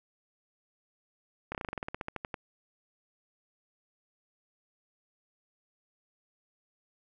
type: slowing click train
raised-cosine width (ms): 0.5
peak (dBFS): -20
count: 16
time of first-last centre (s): 1.52-2.342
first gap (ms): 28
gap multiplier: 1.09
effects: none